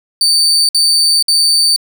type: tone bursts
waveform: 35% pulse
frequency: 4579 Hz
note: D8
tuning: 45 cents flat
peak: -7 dBFS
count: 3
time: 0.21-1.762 s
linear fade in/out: 2 ms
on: 480 ms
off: 56 ms
effects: none